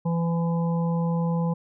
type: harmonic tone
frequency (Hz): 168.1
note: E3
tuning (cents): +34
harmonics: 1 / 3 / 5 / 6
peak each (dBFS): -22 / -32 / -36 / -38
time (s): 0.05-1.54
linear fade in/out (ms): 10
effects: none